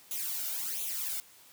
blue noise with flanger, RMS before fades -35 dBFS, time 0.11-1.2 s, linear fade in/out 0 ms, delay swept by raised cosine 0.29 to 1.39 ms, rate 1.4 Hz, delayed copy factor +0.8, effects white hiss -57 dBFS RMS until 1.52 s + high-pass 100 Hz 12 dB/octave

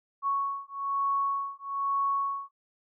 sine beating tone pair, 1108.7 / 1109.8 Hz, C#6 / C#6, 0 / +2 cents, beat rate 1.1 Hz, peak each -30 dBFS, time 0.22-2.51 s, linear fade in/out 50 ms, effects none

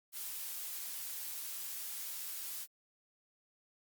blue noise, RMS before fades -42 dBFS, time 0.12-2.67 s, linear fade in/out 50 ms, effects Opus 48 kbps

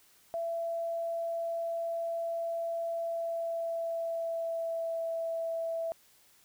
sine tone with pitch glide, 670 to 660.4 Hz, E5 to E5, +28 to +3 cents, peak -31 dBFS, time 0.34-5.92 s, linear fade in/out 0 ms, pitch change -25 cents, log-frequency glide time 2.99-5.07 s, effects white hiss -63 dBFS RMS until 6.44 s

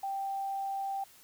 sine tone, 784 Hz, G5, in tune, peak -32 dBFS, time 0.03-1.04 s, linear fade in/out 5 ms, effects white hiss -58 dBFS RMS until 1.23 s

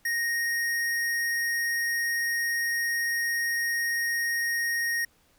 square tone, 1864.7 Hz, A#6, in tune, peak -26 dBFS, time 0.05-5.05 s, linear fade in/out 5 ms, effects pink hiss -64 dBFS RMS until 5.38 s

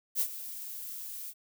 violet noise with ADSR envelope, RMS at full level -27 dBFS, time 0.15-1.34 s, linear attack 53 ms, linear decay 68 ms, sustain -14 dB, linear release 54 ms, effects none

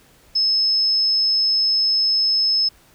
sine tone, 5200 Hz, E8, 24 cents flat, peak -15 dBFS, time 0.35-2.69 s, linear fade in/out 10 ms, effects pink hiss -53 dBFS RMS until 2.94 s

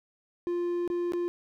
triangle tone with dropouts, 349.2 Hz, F4, in tune, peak -25 dBFS, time 0.47-1.28 s, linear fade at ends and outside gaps 0 ms, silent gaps 0.877-0.901 / 1.121-1.135 s, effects none

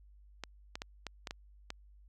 clicks, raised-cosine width 0.2 ms, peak -22 dBFS, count 7, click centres 0.437 / 0.755 / 0.819 / 1.067 / 1.272 / 1.309 / 1.704 s, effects added 50 Hz sine -56 dBFS peak until 2.08 s

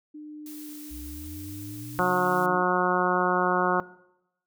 sine tone with vibrato, 300 Hz, D4, 37 cents sharp, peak -38 dBFS, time 0.14-2.63 s, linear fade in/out 10 ms, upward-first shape square, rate 0.91 Hz, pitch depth 8 cents each way
blue noise, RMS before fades -45 dBFS, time 0.46-2.46 s, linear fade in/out 2 ms
sine linear sweep, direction up, 58.6 to 162.3 Hz, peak -39 dBFS, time 0.9-2.57 s, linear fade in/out 20 ms
harmonic tone, 180.9 Hz, F#3, 39 cents flat, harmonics 1 / 2 / 3 / 4 / 5 / 6 / 7 / 8, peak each -29 / -29 / -29 / -29 / -29 / -29 / -29 / -29 dBFS, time 1.99-3.8 s, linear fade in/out 0 ms
effects noise-tail reverb RT60 0.8 s tail -19 dB re dry

